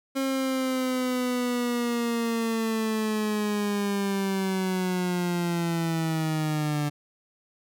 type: linear sweep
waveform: 30% pulse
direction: down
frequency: 269.9 to 146.4 Hz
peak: -22 dBFS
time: 0.15-6.9 s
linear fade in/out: 20 ms
effects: none